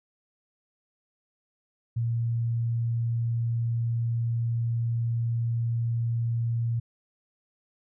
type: tone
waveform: sine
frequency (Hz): 116.54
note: A#2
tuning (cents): 0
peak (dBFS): -24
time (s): 1.96-6.8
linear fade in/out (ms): 10
effects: none